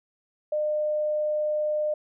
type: tone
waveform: sine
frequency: 605 Hz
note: D#5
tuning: 49 cents flat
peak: -23 dBFS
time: 0.52-1.94 s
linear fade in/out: 5 ms
effects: none